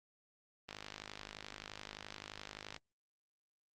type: click train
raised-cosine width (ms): 0.2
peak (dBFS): -27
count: 108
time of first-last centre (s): 0.69-2.764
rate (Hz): 51.6
effects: Opus 24 kbps